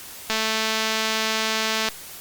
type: click train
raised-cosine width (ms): 0.2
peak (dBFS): -6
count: 350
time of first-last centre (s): 0.3-1.886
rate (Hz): 220
effects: white hiss -39 dBFS RMS until 2.2 s + Opus 48 kbps